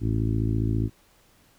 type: harmonic tone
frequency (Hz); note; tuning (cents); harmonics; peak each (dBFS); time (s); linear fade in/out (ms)
54.8; A1; -6; 1 / 2 / 3 / 4 / 5 / 6 / 7; -29 / -24 / -36 / -33 / -31 / -33 / -40; 0-0.9; 50
effects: pink hiss -60 dBFS RMS until 1.58 s